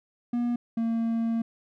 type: tone pair in turn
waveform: triangle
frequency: 240 / 228.6 Hz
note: B3 / A#3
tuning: -49 / -34 cents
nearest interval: minor second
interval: 85 cents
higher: first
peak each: -22 dBFS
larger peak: neither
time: 0.33-0.56 / 0.77-1.42 s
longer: second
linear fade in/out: 5 ms
effects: none